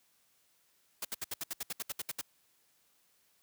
white noise bursts, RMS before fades -37 dBFS, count 13, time 1.02-2.213 s, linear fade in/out 5 ms, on 29 ms, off 68 ms, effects white hiss -71 dBFS RMS until 3.42 s + high-pass 60 Hz 12 dB/octave

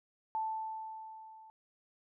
sine tone with level ramp, 880 Hz, A5, in tune, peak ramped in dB -31 to -53 dBFS, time 0.35-1.5 s, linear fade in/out 0 ms, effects none

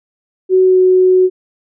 sine tone with pitch glide, 373.4 to 370 Hz, F#4 to F#4, +16 to 0 cents, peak -6 dBFS, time 0.49-1.3 s, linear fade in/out 50 ms, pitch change -16 cents, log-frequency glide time 0.63-0.79 s, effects none

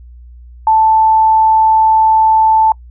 sine tone, 880 Hz, A5, in tune, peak -6 dBFS, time 0.67-2.72 s, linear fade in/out 2 ms, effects noise-tail reverb RT60 0.1 s tail -26 dB re dry + added 60 Hz sine -33 dBFS peak until 2.9 s

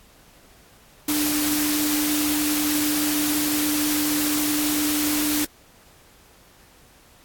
sine tone in noise, 298.4 Hz, D4, 28 cents sharp, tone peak -22 dBFS, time 1.08-5.45 s, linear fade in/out 5 ms, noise white, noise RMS -25 dBFS, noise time 1.08-5.45 s, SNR 0 dB, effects pink hiss -53 dBFS RMS until 7.24 s + AAC 64 kbps

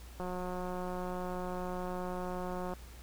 click train, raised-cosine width 1 ms, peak -26 dBFS, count 460, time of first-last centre 0.2-2.736 s, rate 181 Hz, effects added 60 Hz sine -48 dBFS peak until 3.02 s + pink hiss -56 dBFS RMS until 3.02 s

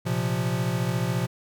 square chord, Bb suspended second, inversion none, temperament equal, 116.54 / 130.81 / 174.61 Hz, Bb2 / C3 / F3, 0 / 0 / 0 cents, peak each -29 dBFS, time 0.05-1.27 s, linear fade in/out 20 ms, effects none

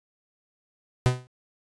45% pulse tone with exponential decay, 125.8 Hz, B2, 32 cents sharp, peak -14 dBFS, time 1.06-1.27 s, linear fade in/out 0 ms, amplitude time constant 44 ms, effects resampled to 22050 Hz

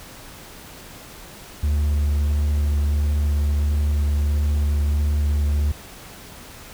triangle tone with vibrato, 73.42 Hz, D2, in tune, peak -15 dBFS, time 1.63-5.72 s, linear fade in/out 5 ms, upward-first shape sine, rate 1.5 Hz, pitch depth 10 cents each way, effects pink hiss -41 dBFS RMS until 6.73 s

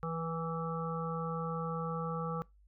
harmonic tone with a mistuned harmonic, 164.81 Hz, E3, in tune, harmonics 1 / 3 / 5 / 7 / 8, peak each -37 / -40 / -45 / -41 / -43 dBFS, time 0.03-2.42 s, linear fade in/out 0 ms, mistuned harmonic 3, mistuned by -17 cents, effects noise-tail reverb RT60 0.2 s tail -22 dB re dry + added 50 Hz sine -60 dBFS peak until 2.67 s

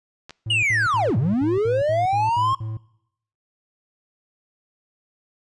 clicks, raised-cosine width 0.2 ms, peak -21 dBFS, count 2, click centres 0.295 / 0.307 s
triangle tone bursts, 110 Hz, A2, in tune, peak -24 dBFS, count 10, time 0.46-2.772 s, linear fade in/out 5 ms, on 170 ms, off 68 ms
triangle linear two-way sweep, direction down then up, 2937 to 103.83 to 1089 Hz, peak -16 dBFS, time 0.5-2.55 s, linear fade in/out 5 ms, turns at 1.17 s
effects noise-tail reverb RT60 0.8 s tail -23 dB re dry + resampled to 24000 Hz

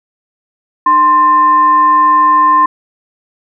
sine tone with frequency modulation, 1046.5 Hz, C6, in tune, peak -5 dBFS, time 0.86-2.66 s, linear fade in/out 5 ms, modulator 743 Hz, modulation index 0.27, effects none

